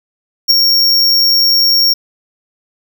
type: tone with ADSR envelope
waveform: square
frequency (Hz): 5530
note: F8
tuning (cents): -18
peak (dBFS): -3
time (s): 0.48-1.94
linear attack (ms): 28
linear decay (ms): 7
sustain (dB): -5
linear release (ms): 13
effects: 7-bit